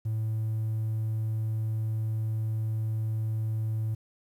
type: tone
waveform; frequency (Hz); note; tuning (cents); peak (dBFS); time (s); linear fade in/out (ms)
triangle; 110; A2; 0; -24; 0.05-3.95; 10
effects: tanh soft clip ceiling -22 dBFS + 10-bit